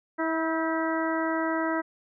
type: harmonic tone with a mistuned harmonic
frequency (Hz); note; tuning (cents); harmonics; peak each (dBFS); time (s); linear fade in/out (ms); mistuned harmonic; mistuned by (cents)
323.9; E4; -30; 1 / 2 / 3 / 4 / 5 / 6; -28 / -31 / -33 / -34 / -35 / -36; 0.18-1.82; 20; 5; -40
effects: none